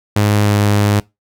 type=tone with pitch glide; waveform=sawtooth; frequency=103.83 to 102.99 Hz; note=G#2 to G#2; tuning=0 to -14 cents; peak=-7 dBFS; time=0.16-1 s; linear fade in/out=5 ms; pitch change=-14 cents; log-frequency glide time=0.43-0.52 s; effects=noise-tail reverb RT60 0.2 s tail -22 dB re dry